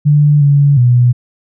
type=tone with pitch steps; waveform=sine; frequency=147.4 / 142.6 / 122.8 Hz; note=D3 / C#3 / B2; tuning=+7 / +49 / -9 cents; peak=-5 dBFS; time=0.05-1.13 s; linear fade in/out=20 ms; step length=360 ms; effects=none